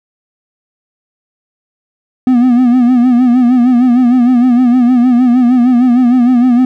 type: tone with vibrato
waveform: triangle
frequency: 246.9 Hz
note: B3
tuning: in tune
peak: -3 dBFS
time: 2.27-6.65 s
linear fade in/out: 2 ms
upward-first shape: sine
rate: 6.5 Hz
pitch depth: 76 cents each way
effects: none